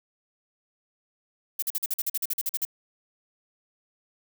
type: noise bursts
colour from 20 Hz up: violet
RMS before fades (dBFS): -27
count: 14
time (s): 1.59-2.651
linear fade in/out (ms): 5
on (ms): 34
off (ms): 45
effects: none